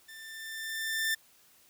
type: tone with level ramp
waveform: sawtooth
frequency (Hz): 1783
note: A6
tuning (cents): +22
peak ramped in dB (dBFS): -43 to -23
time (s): 0.08-1.15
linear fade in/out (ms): 10
effects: white hiss -62 dBFS RMS until 1.69 s